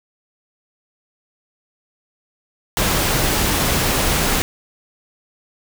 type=noise; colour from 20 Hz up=pink; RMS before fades=-18 dBFS; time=2.77-4.42 s; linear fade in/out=0 ms; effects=none